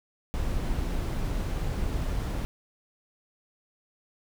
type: noise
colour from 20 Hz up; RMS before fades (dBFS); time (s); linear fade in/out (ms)
brown; -29; 0.34-2.45; 0
effects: none